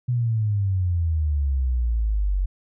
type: exponential sweep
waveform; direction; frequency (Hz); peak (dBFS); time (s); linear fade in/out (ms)
sine; down; 125.2 to 45.57; -19; 0.08-2.46; 10
effects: none